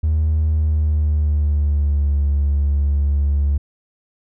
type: tone with pitch glide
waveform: triangle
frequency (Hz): 77.78 to 71.32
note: D#2 to C#2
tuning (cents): 0 to +50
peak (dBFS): -11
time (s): 0.03-3.58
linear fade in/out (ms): 10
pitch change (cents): -150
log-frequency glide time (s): 0.51-2.16
effects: tanh soft clip ceiling -10 dBFS